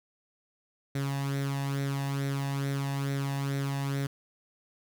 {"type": "tone with flanger", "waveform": "sawtooth", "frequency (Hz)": 138.7, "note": "C#3", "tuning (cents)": 1, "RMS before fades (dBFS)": -31, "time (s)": [0.95, 4.07], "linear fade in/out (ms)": 5, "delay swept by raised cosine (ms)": [0.51, 1.13], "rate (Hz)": 2.3, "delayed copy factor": 0.6, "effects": []}